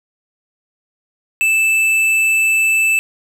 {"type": "tone with tanh clipping", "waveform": "sine", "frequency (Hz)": 2637, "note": "E7", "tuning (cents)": 0, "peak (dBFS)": -13, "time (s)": [1.41, 2.99], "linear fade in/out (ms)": 0, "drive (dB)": 11, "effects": []}